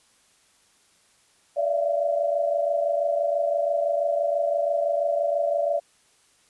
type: tone cluster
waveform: sine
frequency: 579 / 662 / 688 Hz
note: D5 / E5 / F5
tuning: -25 / +7 / -26 cents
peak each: -23 / -27 / -28 dBFS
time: 1.56-5.8 s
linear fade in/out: 20 ms
effects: white hiss -61 dBFS RMS until 6.49 s + resampled to 24000 Hz